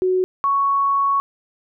sine tone pair in turn, 370 / 1111.4 Hz, F#4 / C#6, 0 / +4 cents, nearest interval octave + perfect fifth, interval 1904 cents, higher second, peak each -15 dBFS, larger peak neither, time 0.02-0.24 / 0.44-1.2 s, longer second, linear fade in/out 0 ms, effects none

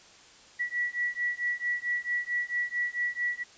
sine beating tone pair, 1940 / 1944.5 Hz, B6 / B6, -31 / -27 cents, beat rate 4.5 Hz, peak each -31 dBFS, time 0.59-3.44 s, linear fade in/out 20 ms, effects white hiss -54 dBFS RMS until 3.57 s + resampled to 16000 Hz

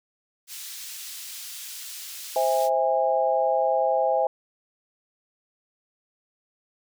pink high-pass noise, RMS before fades -38 dBFS, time 0.47-2.7 s, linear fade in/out 50 ms, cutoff 3800 Hz, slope 12 dB/octave
sine chord, C augmented, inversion none, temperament just, 523.3 / 654.1 / 817.6 Hz, C5 / E5 / G#5, 0 / -14 / -27 cents, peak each -24 dBFS, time 2.36-4.27 s, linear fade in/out 2 ms
effects none

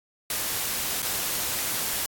white noise with dropouts, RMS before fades -28 dBFS, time 0.3-2.06 s, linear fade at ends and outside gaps 2 ms, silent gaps 1.021-1.027 s, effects AAC 64 kbps

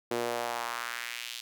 sawtooth tone with high-pass filter sweep, 118.9 Hz, A#2, 35 cents sharp, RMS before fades -35 dBFS, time 0.11-1.41 s, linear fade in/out 5 ms, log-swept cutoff 370 to 3600 Hz, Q 1.9, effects none

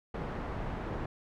pink low-pass noise, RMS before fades -37 dBFS, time 0.14-1.06 s, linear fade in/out 5 ms, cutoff 1300 Hz, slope 12 dB/octave, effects none

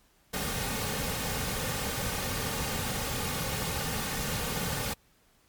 pink noise with comb filter, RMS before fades -32 dBFS, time 0.33-4.94 s, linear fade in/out 10 ms, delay 3 ms, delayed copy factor -0.55, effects pink hiss -65 dBFS RMS until 5.48 s + MP3 96 kbps

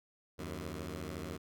10% pulse beating tone pair, 77.4 / 91.4 Hz, D#2 / F#2, -9 / -21 cents, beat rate 14 Hz, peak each -34 / -35 dBFS, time 0.38-1.38 s, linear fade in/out 20 ms, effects none

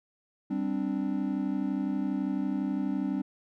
triangle chord, G suspended fourth, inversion none, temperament equal, 196 / 261.6 / 293.7 Hz, G3 / C4 / D4, 0 / 0 / 0 cents, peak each -30 dBFS, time 0.5-3.22 s, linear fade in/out 10 ms, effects none

